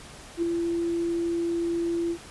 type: tone with ADSR envelope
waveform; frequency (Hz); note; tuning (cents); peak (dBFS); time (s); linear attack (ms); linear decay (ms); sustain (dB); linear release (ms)
sine; 339.2; E4; +50; -20; 0.37-2.18; 56; 3; -4; 72
effects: pink hiss -45 dBFS RMS until 2.3 s + resampled to 24000 Hz